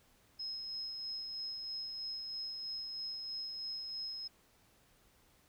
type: tone with tremolo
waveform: sine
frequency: 5140 Hz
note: E8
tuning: 45 cents flat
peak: -38 dBFS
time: 0.39-4.28 s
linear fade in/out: 10 ms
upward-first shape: sine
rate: 3.1 Hz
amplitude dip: 30%
effects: pink hiss -68 dBFS RMS until 5.48 s